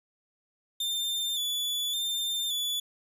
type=tone with vibrato; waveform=40% pulse; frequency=3520 Hz; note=A7; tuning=in tune; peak=-27 dBFS; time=0.8-2.8 s; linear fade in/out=5 ms; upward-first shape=square; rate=0.88 Hz; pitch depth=37 cents each way; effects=none